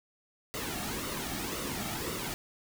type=noise with flanger; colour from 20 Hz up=pink; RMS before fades=-36 dBFS; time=0.54-2.34 s; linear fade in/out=0 ms; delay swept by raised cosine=1.2 to 2.03 ms; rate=1.9 Hz; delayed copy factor=-0.6; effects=none